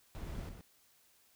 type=noise with echo; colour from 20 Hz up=brown; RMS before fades=-43 dBFS; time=0.15-0.49 s; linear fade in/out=0 ms; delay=120 ms; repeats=1; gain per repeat=-6 dB; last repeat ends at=0.61 s; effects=white hiss -68 dBFS RMS until 1.35 s